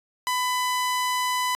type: tone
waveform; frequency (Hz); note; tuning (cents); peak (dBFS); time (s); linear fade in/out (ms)
sawtooth; 1000; B5; +21; -19; 0.27-1.55; 0
effects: resampled to 32000 Hz